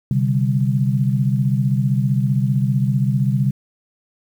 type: chord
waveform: sine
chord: C suspended second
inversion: none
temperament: equal with one note detuned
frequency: 130.81 / 146.24 / 196 Hz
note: C3 / D3 / G3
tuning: 0 / -7 / 0 cents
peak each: -17 / -21 / -21 dBFS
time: 0.11-3.51 s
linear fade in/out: 2 ms
effects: 8-bit